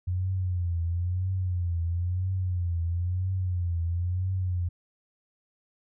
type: tone with vibrato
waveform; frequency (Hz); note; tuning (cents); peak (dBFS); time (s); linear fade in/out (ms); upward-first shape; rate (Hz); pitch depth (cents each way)
sine; 89; F2; +33; -25; 0.07-4.69; 10; triangle; 1; 110
effects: none